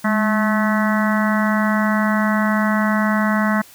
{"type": "harmonic tone with a mistuned harmonic", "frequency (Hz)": 216.2, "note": "A3", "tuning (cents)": -30, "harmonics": [1, 3, 4, 5, 6, 7, 8, 9], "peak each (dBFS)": [-17, -25, -28, -25, -28, -26, -29, -27], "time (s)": [0.04, 3.62], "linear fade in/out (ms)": 10, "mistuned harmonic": 1, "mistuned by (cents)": -57, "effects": ["white hiss -45 dBFS RMS until 3.74 s"]}